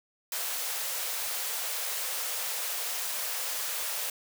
white high-pass noise, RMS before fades -33 dBFS, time 0.32-4.1 s, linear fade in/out 2 ms, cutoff 440 Hz, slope 96 dB/octave, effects none

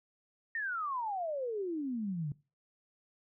sine exponential sweep, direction down, 1864.7 to 139.4 Hz, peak -33 dBFS, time 0.55-2.32 s, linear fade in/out 2 ms, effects noise-tail reverb RT60 0.3 s tail -20 dB re dry

